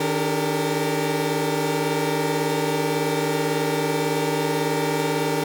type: tone cluster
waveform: 30% pulse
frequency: 155.2 / 286.8 / 398.4 / 447.6 / 465.8 Hz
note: D#3 / D4 / G4 / A4 / A#4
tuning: -4 / -41 / +28 / +30 / -1 cents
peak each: -25 dBFS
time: 0-5.44 s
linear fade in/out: 5 ms
effects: none